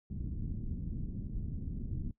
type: low-pass noise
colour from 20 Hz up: pink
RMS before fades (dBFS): -38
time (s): 0.1-2.11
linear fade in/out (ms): 2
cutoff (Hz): 240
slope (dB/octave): 24
effects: noise-tail reverb RT60 0.1 s tail -19 dB re dry